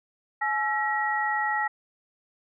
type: tone cluster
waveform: sine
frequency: 849 / 1340 / 1908 Hz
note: G#5 / E6 / A#6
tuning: +38 / +28 / +40 cents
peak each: -27 / -32 / -27 dBFS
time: 0.41-1.68 s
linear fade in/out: 10 ms
effects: none